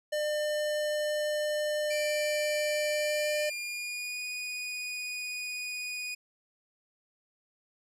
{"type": "tone", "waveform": "square", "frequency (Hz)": 601, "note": "D5", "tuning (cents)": 40, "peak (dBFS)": -29, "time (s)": [0.12, 3.5], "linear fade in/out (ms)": 10}
{"type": "tone with pitch glide", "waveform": "sawtooth", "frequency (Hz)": [2349, 2471], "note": ["D7", "D#7"], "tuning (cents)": [0, -13], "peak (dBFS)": -31, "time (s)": [1.9, 6.15], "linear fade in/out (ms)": 10, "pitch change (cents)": 87, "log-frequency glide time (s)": [2.93, 4.23]}
{"effects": ["low-pass 12000 Hz 12 dB/octave"]}